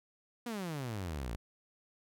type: exponential sweep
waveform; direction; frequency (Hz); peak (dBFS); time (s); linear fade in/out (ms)
sawtooth; down; 246.9 to 52.6; -33; 0.46-1.36; 5
effects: none